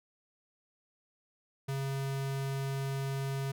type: tone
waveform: square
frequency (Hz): 136.4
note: C#3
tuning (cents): -28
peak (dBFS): -33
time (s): 1.68-3.52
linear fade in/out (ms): 10
effects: none